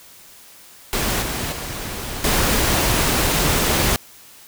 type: noise with level steps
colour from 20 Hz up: pink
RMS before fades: -21 / -25 / -29 / -18 dBFS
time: 0.93-3.96 s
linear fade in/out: 0 ms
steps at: 1.22 / 1.52 / 2.24 s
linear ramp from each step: 2 ms
effects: white hiss -45 dBFS RMS until 4.47 s